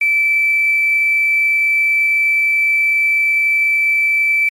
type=tone with quantisation; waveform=sine; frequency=2322 Hz; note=D7; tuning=20 cents flat; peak=-11 dBFS; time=0.01-4.49 s; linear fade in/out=5 ms; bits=6; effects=MP3 64 kbps